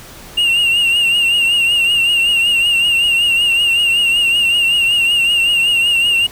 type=tone with vibrato; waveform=triangle; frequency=2794 Hz; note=F7; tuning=in tune; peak=-9 dBFS; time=0.37-6.27 s; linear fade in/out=10 ms; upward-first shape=triangle; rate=5.3 Hz; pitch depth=64 cents each way; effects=pink hiss -36 dBFS RMS until 6.31 s